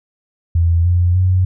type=tone with pitch steps; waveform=sine; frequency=84.3 / 88.18 / 92.25 Hz; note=E2 / F2 / F#2; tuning=+39 / +17 / -5 cents; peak=-10 dBFS; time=0.55-1.45 s; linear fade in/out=5 ms; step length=300 ms; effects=none